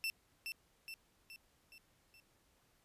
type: tone with echo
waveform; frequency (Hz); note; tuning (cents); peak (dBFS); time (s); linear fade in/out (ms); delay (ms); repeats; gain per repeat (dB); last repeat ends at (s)
30% pulse; 2675; E7; +25; -33; 0.04-0.1; 0; 420; 5; -5; 2.2
effects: pink hiss -73 dBFS RMS until 2.84 s + resampled to 32000 Hz